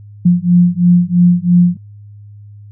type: beating tone pair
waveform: sine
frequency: 174.61 / 177.61 Hz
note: F3 / F3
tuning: 0 / +29 cents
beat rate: 3 Hz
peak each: -10 dBFS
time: 0.25-1.77 s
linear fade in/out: 10 ms
effects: added 103 Hz sine -33 dBFS peak until 2.71 s